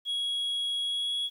sine tone with pitch glide, 3322 to 3345 Hz, G#7 to G#7, 0 to +12 cents, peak -25 dBFS, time 0.05-1.3 s, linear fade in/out 50 ms, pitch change +12 cents, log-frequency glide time 0.81-1.14 s, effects tanh soft clip ceiling -27 dBFS + 10-bit

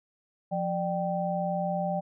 sine tone cluster, 175.3 / 597 / 779 Hz, F3 / D5 / G5, +7 / +28 / -11 cents, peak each -31 dBFS, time 0.51-2.01 s, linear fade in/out 20 ms, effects none

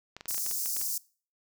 clicks, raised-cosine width 0.2 ms, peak -24 dBFS, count 11, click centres 0.166 / 0.209 / 0.257 / 0.309 / 0.345 / 0.38 / 0.464 / 0.512 / 0.659 / 0.767 / 0.814 s
white high-pass noise, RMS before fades -32 dBFS, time 0.28-0.98 s, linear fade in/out 5 ms, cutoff 5000 Hz, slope 48 dB/octave
effects noise-tail reverb RT60 0.4 s tail -22 dB re dry

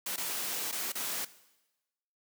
white noise with dropouts, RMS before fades -35 dBFS, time 0.06-1.25 s, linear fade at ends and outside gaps 5 ms, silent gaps 0.162-0.177 / 0.715-0.724 / 0.921-0.952 s, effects noise-tail reverb RT60 1.0 s tail -17 dB re dry + high-pass 200 Hz 12 dB/octave

